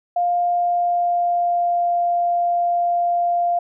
sine tone with pitch glide, 703 to 696.9 Hz, F5 to F5, +11 to -4 cents, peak -16 dBFS, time 0.16-3.59 s, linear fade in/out 5 ms, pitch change -15 cents, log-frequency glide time 0.43-1.91 s, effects none

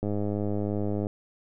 click train, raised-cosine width 2 ms, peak -17 dBFS, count 108, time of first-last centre 0.03-1.069 s, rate 103 Hz, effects none

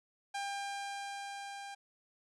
sawtooth tone with level ramp, 799 Hz, G5, 33 cents sharp, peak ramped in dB -32 to -40 dBFS, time 0.34-1.75 s, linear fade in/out 10 ms, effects resampled to 22050 Hz

